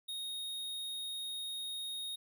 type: tone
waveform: square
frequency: 3729 Hz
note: A#7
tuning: in tune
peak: -39 dBFS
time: 0.08-2.16 s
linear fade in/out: 10 ms
effects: none